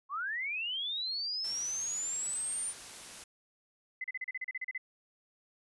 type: linear sweep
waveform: sine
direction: up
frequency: 1052 to 9300 Hz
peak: -33 dBFS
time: 0.09-2.74 s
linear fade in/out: 50 ms
type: noise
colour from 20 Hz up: white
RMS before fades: -47 dBFS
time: 1.44-3.24 s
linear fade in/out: 5 ms
type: tone bursts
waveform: sine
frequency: 2030 Hz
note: B6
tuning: 47 cents sharp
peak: -34 dBFS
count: 12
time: 4.01-4.779 s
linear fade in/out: 5 ms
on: 32 ms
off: 35 ms
effects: resampled to 24000 Hz